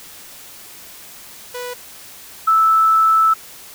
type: tone pair in turn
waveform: sawtooth / sine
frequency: 492.1 / 1313.7 Hz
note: B4 / E6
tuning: -6 / -6 cents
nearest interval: octave + perfect fourth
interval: 1700 cents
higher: second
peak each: -22 / -10 dBFS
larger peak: second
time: 1.54-1.74 / 2.47-3.34 s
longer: second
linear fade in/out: 10 ms
effects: white hiss -39 dBFS RMS until 3.74 s